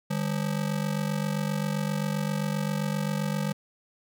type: ring-modulated tone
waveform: square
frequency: 175.6 Hz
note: F3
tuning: 10 cents sharp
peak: -24 dBFS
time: 0.1-3.53 s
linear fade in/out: 10 ms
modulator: 23.8 Hz
effects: none